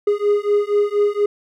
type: beating tone pair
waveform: triangle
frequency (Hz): 410 / 414.2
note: G#4 / G#4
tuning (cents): -22 / -5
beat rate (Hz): 4.2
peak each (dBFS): -16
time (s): 0.07-1.26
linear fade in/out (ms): 5
effects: none